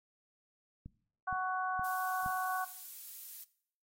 click train, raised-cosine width 5 ms, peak -34 dBFS, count 4, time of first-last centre 0.86-2.262 s, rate 2.14 Hz
harmonic tone, 371.9 Hz, F#4, 9 cents sharp, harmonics 2 / 3 / 4, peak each -36 / -36 / -38 dBFS, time 1.27-2.65 s, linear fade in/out 10 ms
violet noise, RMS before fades -46 dBFS, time 1.84-3.44 s, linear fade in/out 5 ms
effects noise-tail reverb RT60 0.6 s tail -19 dB re dry + AAC 48 kbps

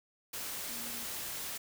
sine tone in noise, 236.7 Hz, A#3, 27 cents sharp, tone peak -50 dBFS, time 0.69-1.05 s, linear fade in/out 10 ms, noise white, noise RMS -40 dBFS, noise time 0.33-1.58 s, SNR -13 dB, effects none

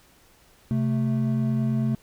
triangle tone pair together, 130.81 / 220 Hz, C3 / A3, 0 / 0 cents, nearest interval major sixth, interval 900 cents, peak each -22 dBFS, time 0.71-1.95 s, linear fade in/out 0 ms, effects pink hiss -57 dBFS RMS until 2.02 s

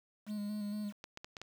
triangle tone with vibrato, 208 Hz, G#3, 3 cents sharp, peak -34 dBFS, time 0.26-0.93 s, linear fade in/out 50 ms, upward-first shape square, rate 4.3 Hz, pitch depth 23 cents each way
clicks, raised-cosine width 0.2 ms, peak -27 dBFS, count 5, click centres 1.041 / 1.174 / 1.245 / 1.368 / 1.416 s
effects 9-bit

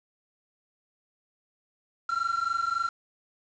triangle tone pair together, 1352 / 1375.6 Hz, E6 / F6, +43 / -27 cents, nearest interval unison, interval 30 cents, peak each -27 dBFS, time 2.09-2.89 s, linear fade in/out 5 ms, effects resampled to 16000 Hz + 8-bit

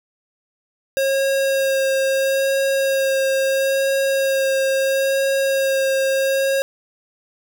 square tone with vibrato, 540 Hz, C#5, 45 cents flat, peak -17 dBFS, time 0.97-6.62 s, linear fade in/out 0 ms, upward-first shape sine, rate 0.75 Hz, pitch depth 12 cents each way, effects none

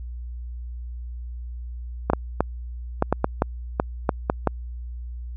clicks, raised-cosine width 1 ms, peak -4 dBFS, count 11, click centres 2.1 / 2.134 / 2.406 / 3.024 / 3.126 / 3.244 / 3.421 / 3.799 / 4.092 / 4.299 / 4.473 s, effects added 60 Hz sine -31 dBFS peak until 5.36 s

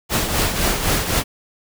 pink noise with tremolo, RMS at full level -17 dBFS, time 0.09-1.24 s, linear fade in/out 50 ms, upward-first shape triangle, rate 3.9 Hz, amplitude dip 60%, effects none

